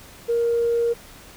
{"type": "tone", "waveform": "sine", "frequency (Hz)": 468.7, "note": "A#4", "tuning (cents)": 9, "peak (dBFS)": -17, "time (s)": [0.28, 0.94], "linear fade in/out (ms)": 20, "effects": ["tanh soft clip ceiling -13 dBFS", "pink hiss -45 dBFS RMS until 1.36 s"]}